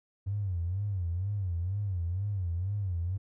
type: tone with vibrato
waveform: triangle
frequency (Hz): 93.4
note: F#2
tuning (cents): +17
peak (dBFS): -25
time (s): 0.26-3.18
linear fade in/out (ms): 20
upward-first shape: sine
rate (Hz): 2.1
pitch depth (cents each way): 180
effects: tanh soft clip ceiling -27 dBFS